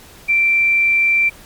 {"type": "tone", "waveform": "sine", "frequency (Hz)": 2349, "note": "D7", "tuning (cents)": 0, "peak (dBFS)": -11, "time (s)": [0.28, 1.3], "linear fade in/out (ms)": 20, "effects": ["pink hiss -42 dBFS RMS until 1.45 s", "MP3 96 kbps"]}